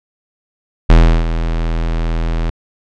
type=tone with ADSR envelope; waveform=square; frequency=41.19 Hz; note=E1; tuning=1 cent flat; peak=-3 dBFS; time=0.89-2.5 s; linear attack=12 ms; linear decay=340 ms; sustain=-12 dB; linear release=4 ms; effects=low-pass 4000 Hz 12 dB/octave